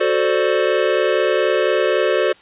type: chord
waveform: square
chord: D dominant seventh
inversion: first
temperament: equal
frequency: 370 / 440 / 523.3 / 587.3 Hz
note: F#4 / A4 / C5 / D5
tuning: 0 / 0 / 0 / 0 cents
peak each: -21 dBFS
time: 0-2.33 s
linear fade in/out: 10 ms
effects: white hiss -48 dBFS RMS until 2.41 s + resampled to 8000 Hz